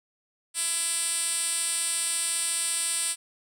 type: tone with band-pass filter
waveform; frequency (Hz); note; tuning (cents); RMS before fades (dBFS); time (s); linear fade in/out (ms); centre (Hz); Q
5% pulse; 334.5; E4; +25; -28; 0.54-3.16; 50; 8200; 4.2
effects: none